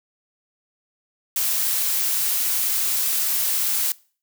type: noise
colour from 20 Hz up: blue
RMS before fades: -22 dBFS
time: 1.36-3.92 s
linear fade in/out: 2 ms
effects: noise-tail reverb RT60 0.4 s tail -22 dB re dry